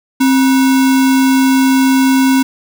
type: tone with sample-and-hold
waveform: sine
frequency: 264.6 Hz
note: C4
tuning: 20 cents sharp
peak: -7 dBFS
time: 0.2-2.43 s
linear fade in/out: 10 ms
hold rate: 1225 Hz
effects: none